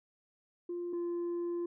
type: tone pair in turn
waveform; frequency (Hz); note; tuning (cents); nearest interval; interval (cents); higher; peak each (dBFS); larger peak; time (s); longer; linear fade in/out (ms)
sine; 349.2 / 345.8; F4 / F4; 0 / -17; unison; 17; first; -34 / -30; second; 0.69-0.93 / 0.93-1.66; second; 5
effects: tanh soft clip ceiling -32 dBFS